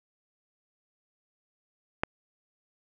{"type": "click", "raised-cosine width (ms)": 0.5, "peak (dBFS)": -10, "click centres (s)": 2.035, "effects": []}